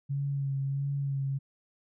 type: tone with vibrato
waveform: sine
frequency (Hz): 138.59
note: C#3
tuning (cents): 0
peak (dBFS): -28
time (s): 0.09-1.39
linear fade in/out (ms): 20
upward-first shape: sine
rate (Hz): 1.5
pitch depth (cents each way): 26
effects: none